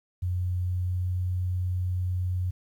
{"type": "tone with pitch glide", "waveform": "sine", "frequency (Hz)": [90.3, 90.88], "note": ["F#2", "F#2"], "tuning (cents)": [-42, -31], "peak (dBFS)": -25, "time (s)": [0.22, 2.51], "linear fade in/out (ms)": 10, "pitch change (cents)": 11, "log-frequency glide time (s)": [0.55, 1.26], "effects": ["10-bit"]}